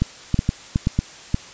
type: clicks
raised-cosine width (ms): 5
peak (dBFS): -5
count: 8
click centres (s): 0.02 / 0.343 / 0.391 / 0.491 / 0.759 / 0.871 / 0.99 / 1.344
effects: white hiss -41 dBFS RMS until 1.53 s + resampled to 16000 Hz